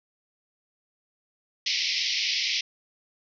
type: band-pass noise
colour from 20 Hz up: white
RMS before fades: -27 dBFS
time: 1.66-2.61 s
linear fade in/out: 5 ms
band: 2000 to 5700 Hz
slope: 96 dB/octave
effects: none